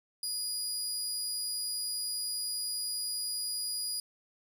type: tone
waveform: 25% pulse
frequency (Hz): 4895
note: D#8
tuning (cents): -29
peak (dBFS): -28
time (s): 0.23-4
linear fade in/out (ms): 2
effects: none